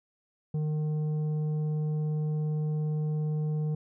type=tone with tanh clipping; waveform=sine; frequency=152.9 Hz; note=D#3; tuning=30 cents flat; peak=-28 dBFS; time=0.54-3.75 s; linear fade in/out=5 ms; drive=7 dB; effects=none